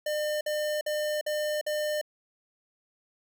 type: tone bursts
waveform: square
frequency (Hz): 603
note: D5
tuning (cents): +46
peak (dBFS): -28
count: 5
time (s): 0.06-2.014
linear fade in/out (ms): 5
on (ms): 350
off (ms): 51
effects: none